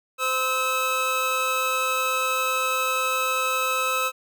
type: tone pair together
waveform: 25% pulse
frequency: 516 / 1296.1 Hz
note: C5 / E6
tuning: -24 / -30 cents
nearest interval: octave + major third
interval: 1594 cents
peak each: -25 / -19 dBFS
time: 0.18-4.12 s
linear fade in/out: 50 ms
effects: none